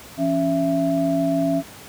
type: tone cluster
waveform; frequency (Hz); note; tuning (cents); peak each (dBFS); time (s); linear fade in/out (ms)
sine; 168.7 / 276.4 / 666; E3 / C#4 / E5; +40 / -5 / +18; -26 / -20 / -22; 0.17-1.63; 50
effects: pink hiss -41 dBFS RMS until 1.88 s + high-pass 80 Hz 12 dB/octave